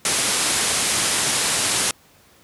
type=low-pass noise; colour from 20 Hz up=white; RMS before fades=-21 dBFS; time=0.05-1.91 s; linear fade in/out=2 ms; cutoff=11000 Hz; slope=96 dB/octave; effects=pink hiss -53 dBFS RMS until 2.43 s + high-pass 80 Hz 12 dB/octave